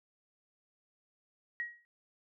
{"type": "tone with exponential decay", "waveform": "sine", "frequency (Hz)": 1900, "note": "A#6", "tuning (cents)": 33, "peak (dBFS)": -31, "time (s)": [1.6, 1.85], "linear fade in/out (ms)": 0, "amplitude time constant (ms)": 54, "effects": []}